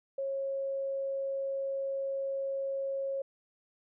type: tone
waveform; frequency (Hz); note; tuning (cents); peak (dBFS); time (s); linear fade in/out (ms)
sine; 545; C#5; -29; -31; 0.18-3.22; 5
effects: none